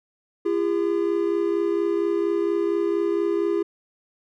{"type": "tone pair together", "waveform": "triangle", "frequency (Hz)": [340, 404.3], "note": ["F4", "G#4"], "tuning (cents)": [-46, -46], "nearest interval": "minor third", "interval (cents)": 300, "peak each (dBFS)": -21, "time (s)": [0.45, 3.63], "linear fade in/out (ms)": 10, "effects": []}